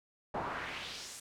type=noise with band-pass filter sweep; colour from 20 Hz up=brown; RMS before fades=-41 dBFS; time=0.34-1.2 s; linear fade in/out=5 ms; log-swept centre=800 to 8900 Hz; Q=1.8; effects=none